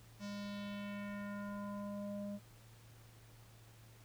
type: tone with low-pass filter sweep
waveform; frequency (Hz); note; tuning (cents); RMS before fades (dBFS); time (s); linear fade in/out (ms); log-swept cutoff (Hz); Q
square; 203.4; G#3; -36; -44; 0.19-2.4; 50; 6000 to 470; 2.1
effects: added 113 Hz sine -59 dBFS peak until 4.04 s + pink hiss -64 dBFS RMS until 4.04 s